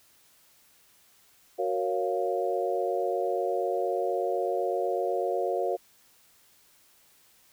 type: chord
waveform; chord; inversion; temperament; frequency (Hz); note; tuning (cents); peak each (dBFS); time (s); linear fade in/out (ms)
sine; Gb major seventh; none; equal; 370 / 466.2 / 554.4 / 698.5; Gb4 / Bb4 / Db5 / F5; 0 / 0 / 0 / 0; -31; 1.58-5.77; 20
effects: white hiss -61 dBFS RMS until 7.52 s